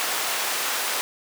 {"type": "high-pass noise", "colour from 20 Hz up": "pink", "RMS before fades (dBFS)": -26, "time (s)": [0, 1.01], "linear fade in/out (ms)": 0, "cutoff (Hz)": 770, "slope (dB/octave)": 12, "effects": []}